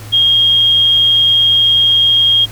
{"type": "tone with vibrato", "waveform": "sine", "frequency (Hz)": 3244, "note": "G#7", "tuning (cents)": -41, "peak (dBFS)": -7, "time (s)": [0.12, 2.46], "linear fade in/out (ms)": 20, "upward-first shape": "triangle", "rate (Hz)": 20, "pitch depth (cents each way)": 12, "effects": ["added 106 Hz sine -29 dBFS peak until 2.51 s", "pink hiss -35 dBFS RMS until 2.51 s"]}